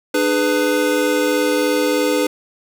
square chord, G# diminished, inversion second, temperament just, 299 / 415.3 / 498.4 Hz, D4 / G#4 / B4, +31 / 0 / +16 cents, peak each -20 / -22 / -19 dBFS, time 0.14-2.27 s, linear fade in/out 5 ms, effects none

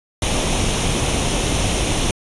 pink noise with comb filter, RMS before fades -19 dBFS, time 0.22-2.11 s, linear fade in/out 2 ms, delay 0.32 ms, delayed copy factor +0.5, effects resampled to 24000 Hz

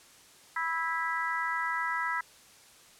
harmonic tone, 327.9 Hz, E4, 9 cents flat, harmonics 3 / 4 / 5 / 6, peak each -34 / -34 / -35 / -34 dBFS, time 0.56-2.21 s, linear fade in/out 5 ms, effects white hiss -56 dBFS RMS until 2.99 s + low-pass 10000 Hz 12 dB/octave

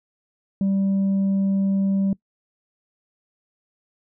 sine tone, 195.1 Hz, G3, 8 cents flat, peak -15 dBFS, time 0.61-2.13 s, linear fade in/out 2 ms, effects noise-tail reverb RT60 0.1 s tail -24 dB re dry + tanh soft clip ceiling -17 dBFS

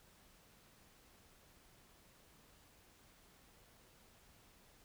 silence, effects pink hiss -66 dBFS RMS until 4.84 s

